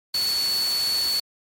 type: tone in noise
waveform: sine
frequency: 4435 Hz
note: C#8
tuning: in tune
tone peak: -21 dBFS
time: 0.14-1.2 s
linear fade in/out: 5 ms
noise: white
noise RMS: -31 dBFS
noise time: 0.14-1.2 s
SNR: +7 dB
effects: MP3 64 kbps